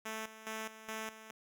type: tone with tremolo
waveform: 5% pulse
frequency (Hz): 219.7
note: A3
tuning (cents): -2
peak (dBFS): -28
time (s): 0.05-1.31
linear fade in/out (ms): 10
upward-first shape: square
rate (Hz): 2.4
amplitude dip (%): 75
effects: none